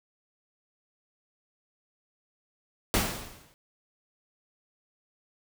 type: noise with exponential decay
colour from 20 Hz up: pink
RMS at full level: -23 dBFS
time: 2.94-3.54 s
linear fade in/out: 0 ms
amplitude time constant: 130 ms
effects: none